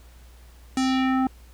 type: tone with low-pass filter sweep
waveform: square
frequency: 261.6 Hz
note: C4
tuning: in tune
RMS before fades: -22 dBFS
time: 0.77-1.27 s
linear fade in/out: 2 ms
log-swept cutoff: 8000 to 930 Hz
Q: 1.7
effects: added 60 Hz sine -46 dBFS peak until 1.53 s + pink hiss -56 dBFS RMS until 1.53 s